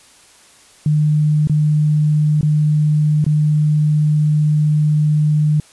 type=tone with dropouts; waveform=sine; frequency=151.3 Hz; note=D#3; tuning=48 cents flat; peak=-11 dBFS; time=0.86-5.6 s; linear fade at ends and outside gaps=2 ms; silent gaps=1.473-1.496 / 2.411-2.429 / 3.243-3.264 s; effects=white hiss -47 dBFS RMS until 5.72 s + resampled to 24000 Hz